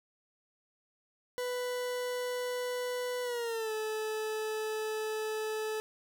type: tone with pitch glide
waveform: 40% pulse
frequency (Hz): 495.4 to 433.8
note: B4 to A4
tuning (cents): +5 to -25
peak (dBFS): -32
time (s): 1.38-5.8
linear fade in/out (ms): 0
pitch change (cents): -230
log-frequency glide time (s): 3.23-3.72
effects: none